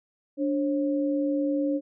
sine tone pair together, 291.1 / 540 Hz, D4 / C#5, -15 / -45 cents, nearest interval major seventh, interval 1070 cents, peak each -24 / -29 dBFS, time 0.37-1.81 s, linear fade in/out 50 ms, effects none

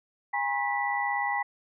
sine tone cluster, 816 / 953 / 1072 / 1967 Hz, G#5 / A#5 / C6 / B6, -31 / +38 / +42 / -7 cents, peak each -29 / -34 / -37 / -30 dBFS, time 0.33-1.43 s, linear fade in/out 10 ms, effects none

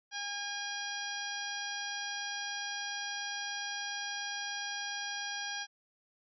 harmonic tone, 813 Hz, G#5, 37 cents flat, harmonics 1 / 2 / 3 / 4 / 5 / 6 / 7, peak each -44 / -40 / -48 / -43 / -49 / -45 / -44 dBFS, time 0.11-5.67 s, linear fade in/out 50 ms, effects none

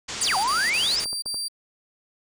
white low-pass noise, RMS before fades -33 dBFS, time 0.08-1.05 s, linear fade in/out 10 ms, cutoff 7600 Hz, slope 48 dB/octave
sine exponential two-way sweep, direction down then up, 10330 to 734 to 5430 Hz, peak -21 dBFS, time 0.21-1 s, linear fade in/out 5 ms, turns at 0.37 s
30% pulse tone bursts, 4699 Hz, D8, in tune, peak -24 dBFS, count 5, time 0.21-1.484 s, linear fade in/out 10 ms, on 230 ms, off 31 ms
clicks, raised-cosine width 1 ms, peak -26 dBFS, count 4, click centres 1.058 / 1.13 / 1.26 / 1.344 s
effects none

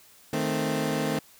20% pulse chord, A diminished, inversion second, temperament equal, 155.56 / 220 / 261.6 Hz, Eb3 / A3 / C4, 0 / 0 / 0 cents, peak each -25 dBFS, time 0.33-1.19 s, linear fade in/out 2 ms, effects white hiss -55 dBFS RMS until 1.39 s

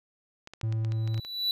clicks, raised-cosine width 0.2 ms, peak -26 dBFS, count 10, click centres 0.474 / 0.536 / 0.613 / 0.725 / 0.848 / 0.921 / 1.076 / 1.144 / 1.178 / 1.249 s
triangle tone, 111.1 Hz, A2, 17 cents sharp, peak -24 dBFS, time 0.63-1.2 s, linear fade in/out 5 ms
triangle tone with exponential growth, 3951 Hz, B7, in tune, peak -21 dBFS, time 0.91-1.51 s, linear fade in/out 1 ms, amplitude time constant 130 ms
effects none

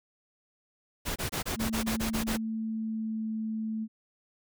pink noise bursts, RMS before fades -32 dBFS, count 10, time 1.05-2.375 s, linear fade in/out 20 ms, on 110 ms, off 25 ms
sine tone with pitch glide, 222.6 to 219.7 Hz, A3 to A3, +20 to -2 cents, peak -30 dBFS, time 1.55-3.88 s, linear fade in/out 50 ms, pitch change -22 cents, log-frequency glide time 2.26-3.3 s
effects none

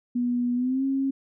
sine tone with pitch glide, 243.7 to 270.4 Hz, B3 to C#4, -23 to -43 cents, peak -22 dBFS, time 0.15-1.11 s, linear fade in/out 10 ms, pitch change +180 cents, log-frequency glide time 0.55-0.84 s, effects none

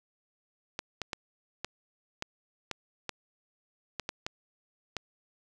clicks, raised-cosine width 0.2 ms, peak -16 dBFS, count 11, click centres 0.791 / 1.017 / 1.132 / 1.646 / 2.224 / 2.713 / 3.093 / 3.997 / 4.091 / 4.265 / 4.967 s, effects none

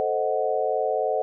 sine chord, A diminished seventh, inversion none, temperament equal, 440 / 523.3 / 622.3 / 740 Hz, A4 / C5 / Eb5 / Gb5, 0 / 0 / 0 / 0 cents, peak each -27 dBFS, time 0-1.22 s, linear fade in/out 0 ms, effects none

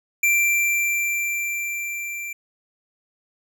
square tone with level ramp, 2355 Hz, D7, 4 cents sharp, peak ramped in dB -16 to -30 dBFS, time 0.23-2.33 s, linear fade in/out 5 ms, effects none

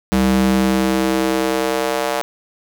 square tone with high-pass filter sweep, 65 Hz, C2, 11 cents flat, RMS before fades -17 dBFS, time 0.12-2.22 s, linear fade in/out 0 ms, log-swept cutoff 150 to 620 Hz, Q 1.8, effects none

